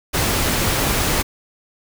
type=noise; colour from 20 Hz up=pink; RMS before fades=-19 dBFS; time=0.13-1.23 s; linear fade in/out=20 ms; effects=none